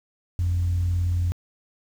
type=tone pair together; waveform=sine; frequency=49.5 / 87.9 Hz; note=G1 / F2; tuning=+18 / +12 cents; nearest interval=minor seventh; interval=994 cents; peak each=-31 / -19 dBFS; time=0.39-1.32 s; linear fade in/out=0 ms; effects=tanh soft clip ceiling -17 dBFS + 8-bit